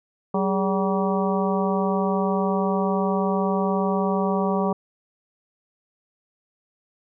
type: harmonic tone with a mistuned harmonic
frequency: 191.5 Hz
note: G3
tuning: 40 cents flat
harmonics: 1 / 2 / 3 / 4 / 5 / 6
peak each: -23 / -26 / -28 / -29 / -30 / -31 dBFS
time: 0.34-4.73 s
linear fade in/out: 5 ms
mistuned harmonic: 2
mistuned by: +110 cents
effects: none